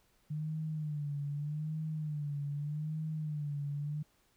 sine tone with vibrato, 150 Hz, D3, 37 cents sharp, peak -34 dBFS, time 0.3-4.03 s, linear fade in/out 10 ms, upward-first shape sine, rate 0.82 Hz, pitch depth 80 cents each way, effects pink hiss -71 dBFS RMS until 4.36 s

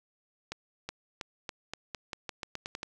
accelerating click train, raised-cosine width 0.2 ms, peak -19 dBFS, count 13, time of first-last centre 0.52-2.831 s, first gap 370 ms, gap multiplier 0.87, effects none

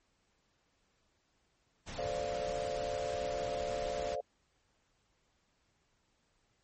pink noise, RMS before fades -44 dBFS, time 1.86-4.16 s, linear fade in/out 20 ms
sine chord, D minor seventh, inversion second, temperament equal, 440 / 523.3 / 587.3 / 698.5 Hz, A4 / C5 / D5 / F5, 0 / 0 / 0 / 0 cents, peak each -43 / -39 / -38 / -40 dBFS, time 1.98-4.21 s, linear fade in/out 5 ms
effects pink hiss -75 dBFS RMS until 6.63 s + MP3 32 kbps

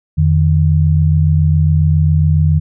sine tone pair together, 86.04 / 153.3 Hz, F2 / D#3, -25 / -25 cents, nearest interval minor seventh, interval 1000 cents, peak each -11 dBFS, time 0.17-2.6 s, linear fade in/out 20 ms, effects none

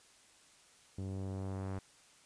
sawtooth tone with low-pass filter sweep, 96 Hz, G2, 36 cents flat, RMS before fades -40 dBFS, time 0.98-1.79 s, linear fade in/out 5 ms, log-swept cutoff 380 to 1500 Hz, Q 0.82, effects white hiss -63 dBFS RMS until 2.25 s + resampled to 22050 Hz

